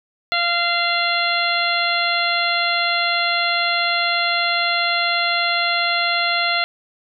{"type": "harmonic tone with a mistuned harmonic", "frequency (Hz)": 691, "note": "F5", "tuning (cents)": -19, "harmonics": [1, 2, 3, 4, 5, 6], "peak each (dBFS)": [-24, -23, -22, -26, -26, -24], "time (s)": [0.32, 6.64], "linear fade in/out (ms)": 0, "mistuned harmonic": 5, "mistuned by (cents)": -16, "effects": []}